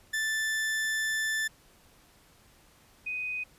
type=tone pair in turn; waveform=40% pulse / sine; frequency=1760 / 2498 Hz; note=A6 / D#7; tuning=0 / +6 cents; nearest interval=tritone; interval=606 cents; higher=second; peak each=-27 / -31 dBFS; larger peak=first; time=0.13-1.48 / 3.06-3.44 s; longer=first; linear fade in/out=10 ms; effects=pink hiss -60 dBFS RMS until 3.58 s + resampled to 32000 Hz